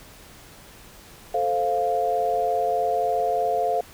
sine chord, F major, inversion first, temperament equal, 440 / 523.3 / 698.5 Hz, A4 / C5 / F5, 0 / 0 / 0 cents, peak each -27 / -27 / -22 dBFS, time 1.34-3.81 s, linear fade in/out 5 ms, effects pink hiss -47 dBFS RMS until 3.93 s

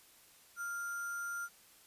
sine tone with sample-and-hold, 1396.9 Hz, F6, in tune, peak -37 dBFS, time 0.56-1.49 s, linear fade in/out 50 ms, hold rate 7350 Hz, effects white hiss -62 dBFS RMS until 1.86 s + resampled to 32000 Hz

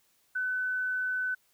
sine tone, 1507 Hz, F#6, 31 cents sharp, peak -28 dBFS, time 0.35-1.35 s, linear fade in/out 10 ms, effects white hiss -69 dBFS RMS until 1.53 s

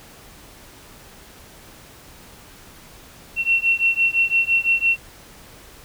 sine beating tone pair, 2715 / 2720.9 Hz, F7 / F7, -50 / -46 cents, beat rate 5.9 Hz, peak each -19 dBFS, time 3.36-4.98 s, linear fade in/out 50 ms, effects pink hiss -45 dBFS RMS until 5.84 s

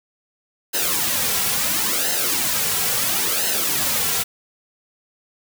white noise with flanger, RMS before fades -21 dBFS, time 0.73-4.24 s, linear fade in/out 20 ms, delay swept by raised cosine 0.86 to 3.36 ms, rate 0.73 Hz, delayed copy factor -0.7, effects none

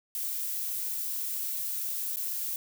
violet noise with dropouts, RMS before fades -33 dBFS, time 0.15-2.56 s, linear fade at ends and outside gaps 1 ms, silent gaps 2.16-2.169 s, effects none

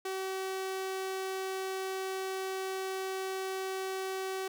sawtooth tone, 380.7 Hz, F#4, 49 cents sharp, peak -30 dBFS, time 0.05-4.48 s, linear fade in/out 5 ms, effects none

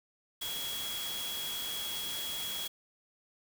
sine tone in noise, 3331 Hz, G#7, 4 cents sharp, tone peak -37 dBFS, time 0.41-2.68 s, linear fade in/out 10 ms, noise white, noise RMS -40 dBFS, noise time 0.41-2.68 s, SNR 0 dB, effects none

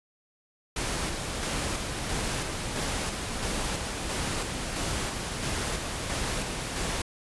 pink noise with tremolo, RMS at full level -30 dBFS, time 0.76-7.02 s, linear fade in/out 5 ms, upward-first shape square, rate 1.5 Hz, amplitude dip 30%, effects resampled to 24000 Hz

